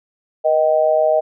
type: tone with amplitude modulation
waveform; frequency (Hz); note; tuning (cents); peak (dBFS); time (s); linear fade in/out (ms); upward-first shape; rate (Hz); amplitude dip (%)
sine; 625; D#5; +8; -8; 0.44-1.21; 20; sine; 147; 85
effects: none